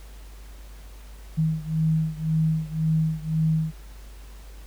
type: beating tone pair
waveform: sine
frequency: 158.1 / 160 Hz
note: D#3 / D#3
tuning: +28 / +49 cents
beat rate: 1.9 Hz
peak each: -23 / -25 dBFS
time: 1.37-3.72 s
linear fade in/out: 20 ms
effects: added 50 Hz sine -40 dBFS peak until 4.66 s + pink hiss -52 dBFS RMS until 4.66 s